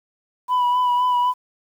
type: tone with vibrato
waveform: sine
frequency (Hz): 987.8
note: B5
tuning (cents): 0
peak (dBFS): -13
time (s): 0.48-1.34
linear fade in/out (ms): 50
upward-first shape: sine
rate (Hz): 3.9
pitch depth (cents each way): 25
effects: tanh soft clip ceiling -15 dBFS + 8-bit